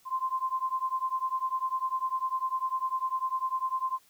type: beating tone pair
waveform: sine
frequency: 1039 / 1049 Hz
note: C6 / C6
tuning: -12 / +4 cents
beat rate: 10 Hz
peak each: -31 / -31 dBFS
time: 0.05-3.99 s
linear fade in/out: 50 ms
effects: white hiss -63 dBFS RMS until 4.09 s